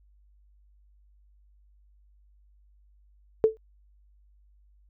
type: tone with exponential decay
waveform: sine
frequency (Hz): 440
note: A4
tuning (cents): 0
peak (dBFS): -12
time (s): 3.44-3.57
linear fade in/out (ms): 0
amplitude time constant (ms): 27
effects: added 50 Hz sine -57 dBFS peak until 4.89 s

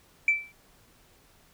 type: tone with exponential decay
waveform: sine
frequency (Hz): 2328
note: D7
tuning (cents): -16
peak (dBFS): -15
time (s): 0.28-0.52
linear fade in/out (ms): 2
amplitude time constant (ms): 51
effects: tanh soft clip ceiling -13 dBFS + pink hiss -60 dBFS RMS until 1.53 s

